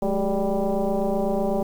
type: tone with frequency modulation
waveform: sine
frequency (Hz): 185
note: F#3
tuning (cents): 0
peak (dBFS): -20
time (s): 0.02-1.63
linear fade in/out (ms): 5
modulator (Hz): 199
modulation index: 2.9
effects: 8-bit